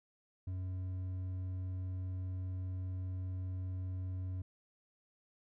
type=tone with hard clipping; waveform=triangle; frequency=92.5 Hz; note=F#2; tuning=in tune; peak=-38 dBFS; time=0.47-4.42 s; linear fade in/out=5 ms; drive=7 dB; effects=none